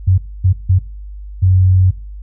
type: tone bursts at uneven times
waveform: sine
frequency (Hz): 93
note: F#2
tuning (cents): +9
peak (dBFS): -7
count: 4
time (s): 0.07-0.18 / 0.44-0.53 / 0.69-0.79 / 1.42-1.91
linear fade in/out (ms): 10
effects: noise-tail reverb RT60 0.4 s tail -19 dB re dry + added 50 Hz sine -27 dBFS peak until 2.22 s